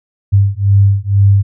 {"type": "beating tone pair", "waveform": "sine", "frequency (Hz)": [98.5, 100.6], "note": ["G2", "G2"], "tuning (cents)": [9, 45], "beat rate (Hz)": 2.1, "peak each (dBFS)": -10, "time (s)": [0.32, 1.43], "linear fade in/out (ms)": 20, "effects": []}